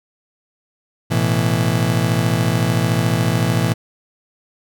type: chord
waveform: 35% pulse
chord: A suspended second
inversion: none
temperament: just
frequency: 110 / 123.75 / 165 Hz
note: A2 / B2 / E3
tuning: 0 / +4 / +2 cents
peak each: -18 dBFS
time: 1.1-3.74 s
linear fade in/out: 20 ms
effects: none